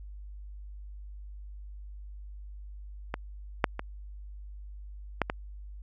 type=clicks; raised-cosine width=0.5 ms; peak=-16 / -6 / -18 / -9 / -14 dBFS; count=5; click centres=3.141 / 3.642 / 3.794 / 5.217 / 5.299 s; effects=added 50 Hz sine -41 dBFS peak until 5.82 s